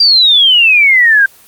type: exponential sweep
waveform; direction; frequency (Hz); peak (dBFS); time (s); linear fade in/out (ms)
sine; down; 4787 to 1568; -4; 0-1.26; 5
effects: white hiss -42 dBFS RMS until 1.47 s + Opus 24 kbps